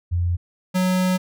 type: tone pair in turn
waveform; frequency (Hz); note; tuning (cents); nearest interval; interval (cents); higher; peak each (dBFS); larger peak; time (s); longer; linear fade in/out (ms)
sine / square; 87.31 / 184.26; F2 / F#3; 0 / -7; octave + minor second; 1293; second; -18; neither; 0.11-0.37 / 0.74-1.18; second; 20
effects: none